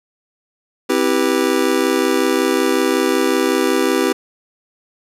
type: chord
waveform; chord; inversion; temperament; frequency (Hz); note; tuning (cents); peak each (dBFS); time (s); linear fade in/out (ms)
square; C major seventh; none; just; 261.6 / 327 / 392.4 / 490.5; C4 / E4 / G4 / B4; 0 / -14 / +2 / -12; -21 / -20 / -19 / -22; 0.89-4.13; 10
effects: resampled to 32000 Hz + 8-bit